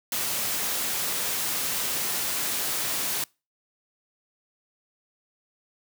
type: noise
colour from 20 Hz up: white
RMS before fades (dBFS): -28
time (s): 0.12-3.24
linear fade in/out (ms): 2
effects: noise-tail reverb RT60 0.3 s tail -26 dB re dry + high-pass 100 Hz 12 dB/octave